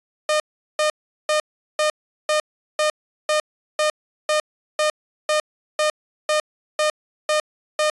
sawtooth tone bursts, 610 Hz, D#5, 34 cents flat, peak -13 dBFS, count 16, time 0.29-7.9 s, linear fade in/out 2 ms, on 110 ms, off 390 ms, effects resampled to 24000 Hz

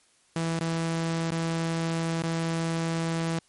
sawtooth tone with dropouts, 164.81 Hz, E3, in tune, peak -22 dBFS, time 0.36-3.39 s, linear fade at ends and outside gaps 2 ms, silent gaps 0.593-0.609 / 1.307-1.318 / 2.222-2.236 s, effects white hiss -63 dBFS RMS until 3.48 s + MP3 48 kbps

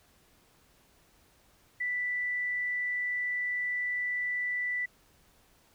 sine tone, 1975.5 Hz, B6, in tune, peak -29 dBFS, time 1.8-4.86 s, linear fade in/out 10 ms, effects pink hiss -64 dBFS RMS until 5.74 s

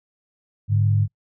sine tone pair together, 103.94 / 147 Hz, G#2 / D3, +2 / +2 cents, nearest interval tritone, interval 600 cents, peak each -16 / -24 dBFS, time 0.68-1.08 s, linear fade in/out 50 ms, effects noise-tail reverb RT60 0.1 s tail -25 dB re dry

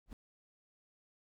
brown noise with exponential growth, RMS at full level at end -40 dBFS, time 0.06-0.13 s, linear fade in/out 1 ms, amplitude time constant 15 ms, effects none

